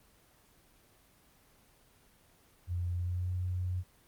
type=tone with pitch glide; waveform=sine; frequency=88.1 to 90.68 Hz; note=F2 to F#2; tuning=+16 to -34 cents; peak=-31 dBFS; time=2.67-3.84 s; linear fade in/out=50 ms; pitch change=+50 cents; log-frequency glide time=2.98-3.28 s; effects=pink hiss -64 dBFS RMS until 4.07 s + Opus 24 kbps